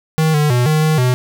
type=tone with pitch steps; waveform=square; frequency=157.9 / 149.8 / 122.9 / 154.8 / 156.1 / 125.8 Hz; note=D#3 / D3 / B2 / D#3 / D#3 / B2; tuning=+26 / +35 / -8 / -9 / +6 / +32 cents; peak=-12 dBFS; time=0.18-1.14 s; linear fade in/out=0 ms; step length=160 ms; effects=none